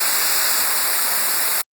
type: noise with comb filter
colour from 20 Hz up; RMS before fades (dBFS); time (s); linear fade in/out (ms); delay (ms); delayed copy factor
white; -18; 0-1.62; 10; 0.32; -0.95
effects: Opus 48 kbps